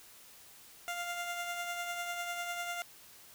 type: tone with tremolo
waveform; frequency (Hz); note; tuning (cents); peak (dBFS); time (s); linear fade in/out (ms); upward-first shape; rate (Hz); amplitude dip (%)
15% pulse; 698.5; F5; 0; -28; 0.88-2.82; 0; triangle; 10; 45
effects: white hiss -56 dBFS RMS until 3.34 s